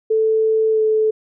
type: tone with pitch glide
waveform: sine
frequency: 440.1 to 435 Hz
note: A4 to A4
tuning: 0 to -20 cents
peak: -13 dBFS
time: 0.1-1.11 s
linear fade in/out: 10 ms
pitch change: -20 cents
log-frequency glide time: 0.71-0.81 s
effects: none